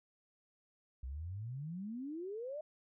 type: exponential sweep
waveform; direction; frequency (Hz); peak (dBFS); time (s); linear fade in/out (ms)
sine; up; 60.9 to 627; -40; 1.03-2.61; 5
effects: none